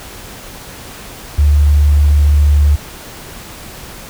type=tone; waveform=sine; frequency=73.2 Hz; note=D2; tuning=5 cents flat; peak=-6 dBFS; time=1.38-2.76 s; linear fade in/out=10 ms; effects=pink hiss -32 dBFS RMS until 4.09 s